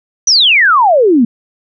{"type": "exponential sweep", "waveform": "sine", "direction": "down", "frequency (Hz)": [6120, 220], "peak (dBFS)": -5, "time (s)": [0.27, 1.25], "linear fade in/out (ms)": 5, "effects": []}